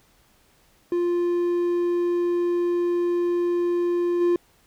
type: tone with level steps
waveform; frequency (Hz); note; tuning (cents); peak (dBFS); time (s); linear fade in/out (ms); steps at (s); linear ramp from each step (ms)
triangle; 349.2; F4; 0; -18 / -15; 0.92-4.36; 2; 4.2; 20
effects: pink hiss -60 dBFS RMS until 4.66 s